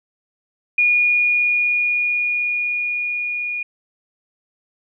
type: tone with level ramp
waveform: sine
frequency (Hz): 2441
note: D#7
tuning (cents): -34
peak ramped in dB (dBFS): -12 to -22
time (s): 0.78-3.63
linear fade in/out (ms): 5
effects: none